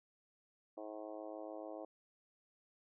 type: harmonic tone with a mistuned harmonic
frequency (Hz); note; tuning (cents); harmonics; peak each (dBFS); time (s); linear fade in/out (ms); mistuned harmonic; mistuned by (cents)
106.9; A2; -49; 3 / 4 / 5 / 6 / 7 / 8 / 9 / 10; -50 / -54 / -50 / -50 / -54 / -61 / -63 / -63; 0.77-1.85; 5; 10; +26
effects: none